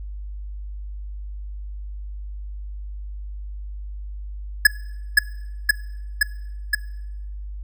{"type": "tone with echo", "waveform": "square", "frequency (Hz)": 1700, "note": "G#6", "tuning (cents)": 40, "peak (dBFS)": -7, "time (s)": [4.65, 4.67], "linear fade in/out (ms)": 5, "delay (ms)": 520, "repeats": 4, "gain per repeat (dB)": -2, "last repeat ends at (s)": 6.75, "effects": ["noise-tail reverb RT60 1.0 s tail -22 dB re dry", "added 50 Hz sine -30 dBFS peak until 7.63 s"]}